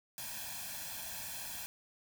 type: noise with comb filter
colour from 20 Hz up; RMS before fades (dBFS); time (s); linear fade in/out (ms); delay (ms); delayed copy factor
white; -43; 0.18-1.66; 0; 1.2; +0.85
effects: none